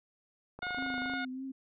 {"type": "click train", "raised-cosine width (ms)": 1, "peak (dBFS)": -31, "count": 15, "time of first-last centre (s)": [0.59, 1.137], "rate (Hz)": 25.6}
{"type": "harmonic tone", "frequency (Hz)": 722, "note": "F#5", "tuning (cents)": -43, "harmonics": [1, 2, 3, 4, 5, 6], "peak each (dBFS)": [-41, -36, -42, -51, -46, -53], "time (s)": [0.62, 1.25], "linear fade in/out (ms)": 5}
{"type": "tone with vibrato", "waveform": "sine", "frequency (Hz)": 261.6, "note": "C4", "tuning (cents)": 0, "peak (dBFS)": -37, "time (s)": [0.77, 1.52], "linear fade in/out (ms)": 10, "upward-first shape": "triangle", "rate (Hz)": 3.3, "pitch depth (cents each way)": 47}
{"effects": []}